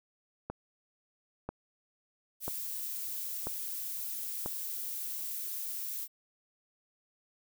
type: click train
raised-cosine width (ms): 1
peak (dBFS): -22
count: 5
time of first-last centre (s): 0.5-4.46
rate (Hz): 1.01
type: noise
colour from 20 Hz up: violet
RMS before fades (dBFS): -38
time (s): 2.4-6.08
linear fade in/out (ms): 50
effects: none